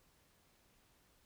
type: silence
effects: pink hiss -71 dBFS RMS until 1.25 s